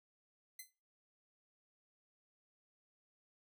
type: tone with exponential decay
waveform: 5% pulse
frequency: 2043 Hz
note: C7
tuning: 42 cents flat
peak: -34 dBFS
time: 0.59-0.71 s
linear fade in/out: 5 ms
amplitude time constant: 26 ms
effects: noise-tail reverb RT60 0.3 s tail -17 dB re dry